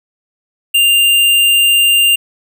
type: tone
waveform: square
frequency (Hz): 2794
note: F7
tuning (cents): 0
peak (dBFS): -8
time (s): 0.74-2.16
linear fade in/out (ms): 10
effects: none